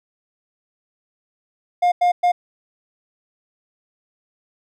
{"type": "tone bursts at uneven times", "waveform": "triangle", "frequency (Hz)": 710, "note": "F5", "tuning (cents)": 28, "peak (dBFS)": -11, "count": 3, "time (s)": [[1.82, 1.92], [2.01, 2.12], [2.23, 2.32]], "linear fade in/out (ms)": 10, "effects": []}